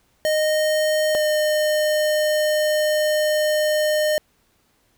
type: tone pair in turn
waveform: square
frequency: 617 / 609.9 Hz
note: D#5 / D#5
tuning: -15 / -35 cents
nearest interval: unison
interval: 20 cents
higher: first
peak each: -18 dBFS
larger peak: neither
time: 0.25-1.15 / 1.15-4.18 s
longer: second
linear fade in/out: 0 ms
effects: pink hiss -63 dBFS RMS until 4.97 s